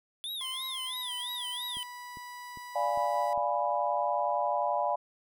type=tone with vibrato; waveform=square; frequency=3410 Hz; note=G#7; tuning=45 cents sharp; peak=-35 dBFS; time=0.24-1.83 s; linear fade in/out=0 ms; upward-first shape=sine; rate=3 Hz; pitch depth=210 cents each way
type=tone with pitch glide; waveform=30% pulse; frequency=1046.5 to 982.1 Hz; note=C6 to B5; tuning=0 to -10 cents; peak=-39 dBFS; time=0.41-3.33 s; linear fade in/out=0 ms; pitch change=-110 cents; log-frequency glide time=0.77-1.12 s
type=click train; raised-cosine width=3 ms; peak=-37 dBFS; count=5; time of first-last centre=1.77-3.376 s; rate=2.49 Hz
type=chord; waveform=sine; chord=D diminished seventh; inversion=none; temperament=equal; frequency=587.3 / 698.5 / 830.6 / 987.8 Hz; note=D5 / F5 / Ab5 / Cb6; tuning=0 / 0 / 0 / 0 cents; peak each=-32 dBFS; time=2.75-4.96 s; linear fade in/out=10 ms
effects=none